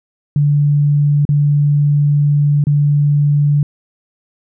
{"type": "tone with dropouts", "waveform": "sine", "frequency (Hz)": 145.6, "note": "D3", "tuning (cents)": -15, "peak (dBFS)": -9, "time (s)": [0.36, 3.63], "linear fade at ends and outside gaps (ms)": 2, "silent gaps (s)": [[1.252, 1.29], [2.64, 2.669]], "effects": []}